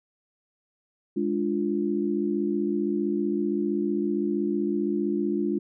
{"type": "chord", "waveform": "sine", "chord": "D diminished", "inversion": "second", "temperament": "equal", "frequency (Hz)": [207.7, 293.7, 349.2], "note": ["Ab3", "D4", "F4"], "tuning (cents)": [0, 0, 0], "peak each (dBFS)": [-28, -28, -27], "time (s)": [1.16, 5.59], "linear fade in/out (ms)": 10, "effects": []}